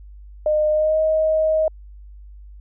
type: tone with pitch glide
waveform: sine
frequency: 610 to 629 Hz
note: D#5 to D#5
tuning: -34 to +19 cents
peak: -15 dBFS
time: 0.46-1.68 s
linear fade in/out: 2 ms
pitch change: +53 cents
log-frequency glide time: 0.7-0.99 s
effects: added 50 Hz sine -38 dBFS peak until 2.6 s